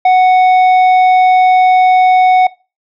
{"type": "tone with tanh clipping", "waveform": "triangle", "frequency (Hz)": 740, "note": "F#5", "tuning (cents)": 0, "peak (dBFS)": -6, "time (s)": [0.05, 2.47], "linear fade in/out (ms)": 5, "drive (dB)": 11, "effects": ["noise-tail reverb RT60 0.3 s tail -21 dB re dry"]}